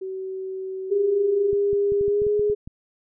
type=tone; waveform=sine; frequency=379.4 Hz; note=F#4; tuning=43 cents sharp; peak=-28 dBFS; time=0.01-1.53 s; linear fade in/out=10 ms
type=tone with pitch glide; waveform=sine; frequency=404 to 416.3 Hz; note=G#4 to G#4; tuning=-48 to +4 cents; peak=-18 dBFS; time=0.9-2.55 s; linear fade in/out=20 ms; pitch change=+52 cents; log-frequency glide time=2.04-2.26 s
type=clicks; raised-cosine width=5 ms; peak=-24 dBFS; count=10; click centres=1.531 / 1.731 / 1.921 / 2.011 / 2.081 / 2.219 / 2.267 / 2.395 / 2.499 / 2.675 s
effects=none